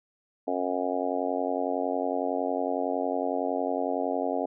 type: harmonic tone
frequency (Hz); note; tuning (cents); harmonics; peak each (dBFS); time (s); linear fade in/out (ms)
90.9; F#2; -30; 3 / 4 / 5 / 6 / 7 / 8 / 9; -32 / -37 / -33 / -35 / -32 / -33 / -37; 0.47-4.46; 10
effects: none

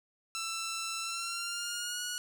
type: tone with pitch glide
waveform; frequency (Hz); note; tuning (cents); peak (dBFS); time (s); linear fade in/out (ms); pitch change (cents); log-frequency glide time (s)
10% pulse; 1334 to 1454.7; E6 to F#6; +20 to -30; -26; 0.35-2.18; 0; +150; 1-2.02
effects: none

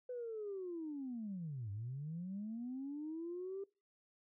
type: linear two-way sweep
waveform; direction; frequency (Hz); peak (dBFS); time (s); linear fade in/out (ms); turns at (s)
sine; down then up; 505 to 97 to 398.6; -40; 0.09-3.64; 5; 1.71
effects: noise-tail reverb RT60 0.3 s tail -23 dB re dry + tanh soft clip ceiling -36 dBFS

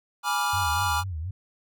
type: chord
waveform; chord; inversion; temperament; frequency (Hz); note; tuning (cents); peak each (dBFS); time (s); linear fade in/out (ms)
square; G# diminished seventh; none; equal with one note detuned; 830.6 / 974.7 / 1174.7 / 1396.9; G#5 / B5 / D6 / F6; 0 / -23 / 0 / 0; -30; 0.23-1.04; 50
type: tone with vibrato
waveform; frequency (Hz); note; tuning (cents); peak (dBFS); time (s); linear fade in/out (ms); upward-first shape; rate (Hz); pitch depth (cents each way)
sine; 86.1; F2; -24; -29; 0.53-1.31; 5; sine; 4.2; 200
effects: none

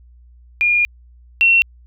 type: tone pair in turn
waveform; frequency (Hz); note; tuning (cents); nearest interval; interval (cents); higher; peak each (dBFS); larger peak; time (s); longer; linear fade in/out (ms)
sine; 2422 / 2720; D#7 / F7; -47 / -46; major second; 201; second; -12 / -9; second; 0.61-0.85 / 1.41-1.62; first; 0
effects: added 60 Hz sine -43 dBFS peak until 1.86 s

